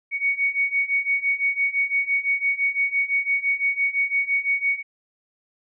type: beating tone pair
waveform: sine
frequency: 2230 / 2235.9 Hz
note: C#7 / C#7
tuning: +10 / +14 cents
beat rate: 5.9 Hz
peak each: -24 / -22 dBFS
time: 0.11-4.83 s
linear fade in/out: 50 ms
effects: none